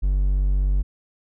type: tone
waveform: triangle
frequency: 47.99 Hz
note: G1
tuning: 36 cents flat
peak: -15 dBFS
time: 0.02-0.83 s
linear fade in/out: 20 ms
effects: none